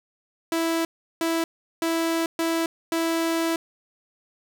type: tone bursts at uneven times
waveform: sawtooth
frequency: 329.6 Hz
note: E4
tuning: in tune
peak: -18 dBFS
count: 5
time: 0.52-0.85 / 1.21-1.44 / 1.82-2.26 / 2.39-2.66 / 2.92-3.56 s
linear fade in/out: 2 ms
effects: none